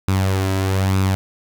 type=tone with flanger; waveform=sawtooth; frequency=95.6 Hz; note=G2; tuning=43 cents flat; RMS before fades=-18 dBFS; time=0.08-1.15 s; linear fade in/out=0 ms; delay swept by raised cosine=0.79 to 3.09 ms; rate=1.1 Hz; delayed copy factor=+0.5; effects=none